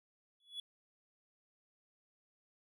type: tone with exponential growth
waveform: triangle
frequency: 3397 Hz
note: G#7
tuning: 38 cents sharp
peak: -36 dBFS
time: 0.4-0.6 s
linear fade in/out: 2 ms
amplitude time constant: 42 ms
effects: none